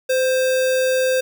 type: tone with sample-and-hold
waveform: sine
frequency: 516 Hz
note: C5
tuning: 24 cents flat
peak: -15 dBFS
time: 0.09-1.21 s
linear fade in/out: 10 ms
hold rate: 2100 Hz
effects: none